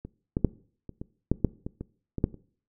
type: clicks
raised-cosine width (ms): 3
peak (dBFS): -25 / -12 / -7 / -26 / -23 / -9 / -8 / -20 / -22 / -18 / -8 / -29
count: 12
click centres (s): 0.05 / 0.369 / 0.447 / 0.893 / 1.015 / 1.316 / 1.447 / 1.665 / 1.81 / 2.183 / 2.241 / 2.343
effects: noise-tail reverb RT60 0.5 s tail -21 dB re dry